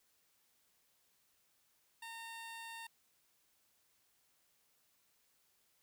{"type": "tone", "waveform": "15% pulse", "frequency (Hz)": 914, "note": "A#5", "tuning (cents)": -34, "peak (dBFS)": -40, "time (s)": [2.02, 2.87], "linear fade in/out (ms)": 5, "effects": ["white hiss -75 dBFS RMS until 5.82 s"]}